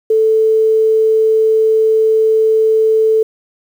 sine tone, 440 Hz, A4, in tune, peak -8 dBFS, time 0.1-3.23 s, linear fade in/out 5 ms, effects 7-bit

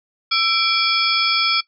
sine tone cluster, 1331 / 2343 / 3344 / 4502 / 5110 Hz, E6 / D7 / G#7 / C#8 / D#8, +16 / -5 / +11 / +26 / +45 cents, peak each -22 dBFS, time 0.31-1.61 s, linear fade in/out 10 ms, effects noise-tail reverb RT60 0.1 s tail -18 dB re dry

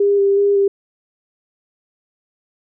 sine tone with vibrato, 400 Hz, G4, 35 cents sharp, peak -11 dBFS, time 0-0.68 s, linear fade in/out 5 ms, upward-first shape square, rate 2.7 Hz, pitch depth 14 cents each way, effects none

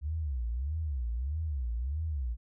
sine tone with vibrato, 68 Hz, C#2, 33 cents flat, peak -30 dBFS, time 0.01-2.37 s, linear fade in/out 50 ms, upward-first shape sine, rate 1.6 Hz, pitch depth 300 cents each way, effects none

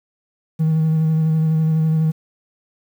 triangle tone with vibrato, 158.5 Hz, D#3, 32 cents sharp, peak -11 dBFS, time 0.59-2.12 s, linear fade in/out 20 ms, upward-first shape square, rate 12 Hz, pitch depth 15 cents each way, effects tanh soft clip ceiling -9 dBFS + 8-bit

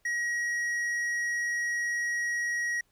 sine tone with tanh clipping, 1901 Hz, A#6, 33 cents sharp, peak -29 dBFS, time 0.05-2.81 s, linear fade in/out 5 ms, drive 8 dB, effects pink hiss -71 dBFS RMS until 2.91 s

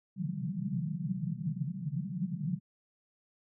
white band-pass noise, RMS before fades -35 dBFS, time 0.16-2.6 s, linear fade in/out 50 ms, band 130 to 200 Hz, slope 96 dB/octave, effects none

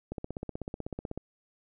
click train, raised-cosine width 2 ms, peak -22 dBFS, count 18, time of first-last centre 0.12-1.176 s, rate 16.1 Hz, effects none

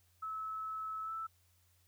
sine tone with pitch glide, 1299 to 1320.2 Hz, E6 to E6, -26 to +2 cents, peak -38 dBFS, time 0.22-1.27 s, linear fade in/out 10 ms, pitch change +28 cents, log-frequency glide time 1.03-1.12 s, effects added 88 Hz sine -70 dBFS peak until 1.87 s + white hiss -73 dBFS RMS until 1.87 s

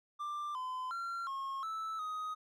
triangle tone with pitch steps, 1184 / 1020 / 1372 / 1083 / 1313 / 1253 Hz, D6 / C6 / F6 / C#6 / E6 / D#6, +14 / -44 / -31 / -41 / -7 / +12 cents, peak -35 dBFS, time 0.19-2.35 s, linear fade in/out 20 ms, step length 360 ms, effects none

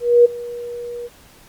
sine tone with ADSR envelope, 479.4 Hz, A#4, 48 cents sharp, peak -5 dBFS, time 0-1.09 s, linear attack 250 ms, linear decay 14 ms, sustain -21 dB, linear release 35 ms, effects pink hiss -48 dBFS RMS until 1.48 s + Opus 48 kbps

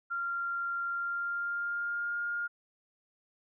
sine tone with pitch glide, 1386 to 1414.3 Hz, F6 to F6, -14 to +21 cents, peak -31 dBFS, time 0.1-2.48 s, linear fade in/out 20 ms, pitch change +35 cents, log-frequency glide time 0.88-2.18 s, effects none

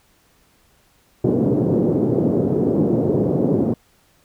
white band-pass noise, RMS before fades -18 dBFS, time 1.24-3.74 s, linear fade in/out 5 ms, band 120 to 420 Hz, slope 24 dB/octave, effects pink hiss -58 dBFS RMS until 4.24 s

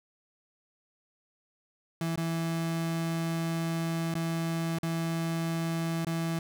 35% pulse tone with dropouts, 165.1 Hz, E3, 3 cents sharp, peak -27 dBFS, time 2.01-6.39 s, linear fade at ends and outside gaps 2 ms, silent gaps 2.158-2.175 / 4.141-4.152 / 4.786-4.831 / 6.048-6.068 s, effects none

